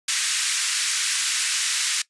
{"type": "band-pass noise", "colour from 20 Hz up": "white", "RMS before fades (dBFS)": -24, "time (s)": [0.08, 2.02], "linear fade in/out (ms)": 5, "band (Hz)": [1500, 9100], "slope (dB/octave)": 24, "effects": ["noise-tail reverb RT60 0.1 s tail -19 dB re dry", "resampled to 24000 Hz"]}